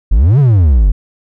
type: exponential two-way sweep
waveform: triangle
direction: up then down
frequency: 42.51 to 149.8 to 42.51 Hz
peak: -3 dBFS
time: 0.11-0.92 s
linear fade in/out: 10 ms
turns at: 0.39 s
effects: none